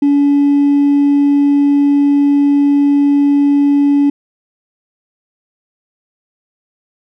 triangle tone with hard clipping, 284.7 Hz, C#4, 46 cents sharp, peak -7 dBFS, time 0.02-4.1 s, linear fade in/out 5 ms, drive 2 dB, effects none

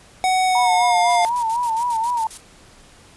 square tone with pitch glide, 746 to 704.1 Hz, F#5 to F5, +14 to +14 cents, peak -16 dBFS, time 0.24-1.25 s, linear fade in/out 0 ms, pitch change -100 cents, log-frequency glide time 0.45-1.07 s
sine tone with vibrato, 932.3 Hz, A#5, in tune, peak -18 dBFS, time 0.55-2.27 s, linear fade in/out 2 ms, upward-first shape sine, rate 4 Hz, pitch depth 91 cents each way
blue noise with tremolo, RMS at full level -33 dBFS, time 1.09-2.41 s, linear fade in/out 10 ms, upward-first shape square, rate 7.4 Hz, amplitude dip 80%
effects pink hiss -48 dBFS RMS until 3.16 s + resampled to 24000 Hz

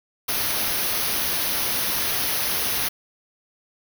white band-stop noise, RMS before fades -24 dBFS, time 0.28-2.89 s, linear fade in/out 10 ms, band 6300 to 9400 Hz, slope 96 dB/octave, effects none

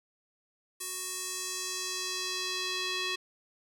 square tone with band-pass filter sweep, 370 Hz, F#4, in tune, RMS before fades -35 dBFS, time 0.8-3.16 s, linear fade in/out 10 ms, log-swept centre 9600 to 3400 Hz, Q 1.5, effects none

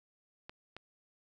clicks, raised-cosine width 0.3 ms, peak -29 dBFS, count 2, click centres 0.495 / 0.766 s, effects none

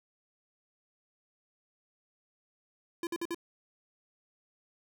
square tone bursts, 340 Hz, F4, 46 cents flat, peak -33 dBFS, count 4, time 3.03-3.346 s, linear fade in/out 2 ms, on 40 ms, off 52 ms, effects none

